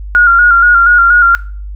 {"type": "tone with vibrato", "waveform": "sine", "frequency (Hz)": 1413, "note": "F6", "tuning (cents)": 20, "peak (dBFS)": -3, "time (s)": [0.15, 1.35], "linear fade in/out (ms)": 0, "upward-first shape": "square", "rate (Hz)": 4.2, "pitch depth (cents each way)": 37, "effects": ["noise-tail reverb RT60 0.4 s tail -20 dB re dry", "added 50 Hz sine -21 dBFS peak until 1.75 s"]}